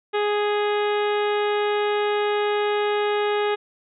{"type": "harmonic tone", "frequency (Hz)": 415.3, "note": "G#4", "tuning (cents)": 0, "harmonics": [1, 2, 3, 4, 5, 6, 7, 8, 9], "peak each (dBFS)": [-21, -27, -31, -33, -35, -37, -38, -39, -40], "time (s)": [0.13, 3.56], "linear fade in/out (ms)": 20, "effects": []}